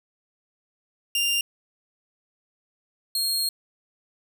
sawtooth tone pair in turn, 2794 / 4252 Hz, F7 / C8, 0 / +27 cents, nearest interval perfect fifth, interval 727 cents, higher second, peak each -18 / -20 dBFS, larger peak first, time 1.15-1.41 / 3.15-3.49 s, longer second, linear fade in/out 2 ms, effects none

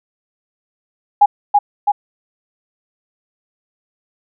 sine tone with echo, 821 Hz, G#5, 20 cents flat, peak -4 dBFS, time 1.21-1.26 s, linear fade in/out 10 ms, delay 330 ms, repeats 2, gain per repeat -3 dB, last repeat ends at 1.92 s, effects none

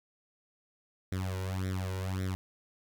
sawtooth tone with flanger, 93.9 Hz, F#2, 26 cents sharp, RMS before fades -34 dBFS, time 1.12-2.35 s, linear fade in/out 0 ms, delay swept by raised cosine 0.53 to 2.13 ms, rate 1.8 Hz, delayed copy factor +0.95, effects none

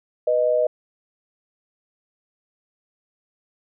sine tone pair together, 493.9 / 618.4 Hz, B4 / D#5, 0 / -11 cents, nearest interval major third, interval 389 cents, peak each -21 / -18 dBFS, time 0.27-0.67 s, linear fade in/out 5 ms, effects none

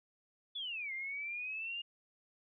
sine exponential two-way sweep, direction down then up, 3500 to 2084 to 2845 Hz, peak -38 dBFS, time 0.55-1.82 s, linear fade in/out 10 ms, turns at 0.93 s, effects none

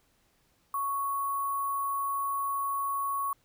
sine tone with sample-and-hold, 1108.7 Hz, C#6, in tune, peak -28 dBFS, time 0.74-3.33 s, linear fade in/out 2 ms, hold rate 11025 Hz, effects pink hiss -69 dBFS RMS until 3.44 s

